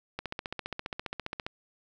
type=click train; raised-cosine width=0.3 ms; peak=-18 dBFS; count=20; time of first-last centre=0.19-1.465 s; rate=14.9 Hz; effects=none